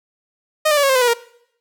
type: tone with pitch steps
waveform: sawtooth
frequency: 619 / 594.8 / 571.6 / 549.2 / 527.8 / 507.2 / 487.3 / 468.3 Hz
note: D#5 / D5 / D5 / C#5 / C5 / B4 / B4 / A#4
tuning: -9 / +22 / -47 / -16 / +15 / +46 / -23 / +8 cents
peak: -9 dBFS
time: 0.65-1.138 s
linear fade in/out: 10 ms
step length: 61 ms
effects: noise-tail reverb RT60 0.7 s tail -21 dB re dry